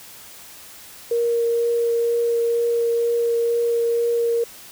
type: tone with vibrato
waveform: sine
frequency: 468.4 Hz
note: A#4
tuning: 8 cents sharp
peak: -17 dBFS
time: 1.11-4.44 s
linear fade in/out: 5 ms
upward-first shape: triangle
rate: 2.1 Hz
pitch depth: 10 cents each way
effects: white hiss -42 dBFS RMS until 4.71 s